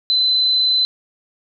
sine tone, 4036 Hz, B7, 37 cents sharp, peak -13 dBFS, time 0.1-0.85 s, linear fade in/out 0 ms, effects none

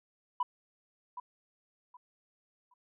sine tone with echo, 987.8 Hz, B5, in tune, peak -26 dBFS, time 0.4-0.43 s, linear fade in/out 5 ms, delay 770 ms, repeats 3, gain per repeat -12 dB, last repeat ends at 2.74 s, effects tanh soft clip ceiling -24 dBFS

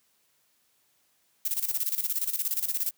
violet noise with tremolo, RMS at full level -27 dBFS, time 1.45-2.91 s, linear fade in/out 5 ms, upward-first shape square, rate 17 Hz, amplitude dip 75%, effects white hiss -69 dBFS RMS until 2.97 s + high-pass 80 Hz 12 dB/octave

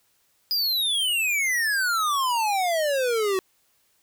square exponential sweep, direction down, 4978 to 370 Hz, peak -22 dBFS, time 0.51-3.39 s, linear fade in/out 0 ms, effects white hiss -66 dBFS RMS until 4.02 s

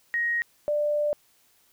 sine tone pair in turn, 1880 / 592.2 Hz, A#6 / D5, +14 / +14 cents, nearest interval octave + minor sixth, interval 2000 cents, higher first, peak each -23 / -22 dBFS, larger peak second, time 0.14-0.42 / 0.68-1.13 s, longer second, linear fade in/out 0 ms, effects white hiss -63 dBFS RMS until 1.72 s

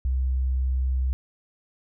sine tone, 64.6 Hz, C2, 21 cents flat, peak -21 dBFS, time 0.05-1.13 s, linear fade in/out 0 ms, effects none

